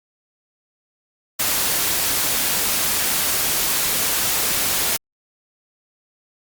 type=noise; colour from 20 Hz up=white; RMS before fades=-20 dBFS; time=1.39-4.97 s; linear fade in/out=10 ms; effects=Opus 48 kbps